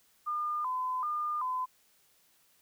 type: tone with vibrato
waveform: sine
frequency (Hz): 1108.7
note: C#6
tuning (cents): 0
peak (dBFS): -30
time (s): 0.26-1.66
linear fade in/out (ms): 20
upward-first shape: square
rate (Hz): 1.3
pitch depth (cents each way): 150
effects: white hiss -67 dBFS RMS until 2.61 s